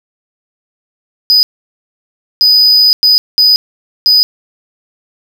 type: tone bursts at uneven times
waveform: triangle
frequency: 4978 Hz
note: D#8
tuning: in tune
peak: -3 dBFS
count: 5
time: 1.3-1.43 / 2.41-2.93 / 3.03-3.18 / 3.38-3.56 / 4.06-4.23 s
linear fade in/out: 0 ms
effects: none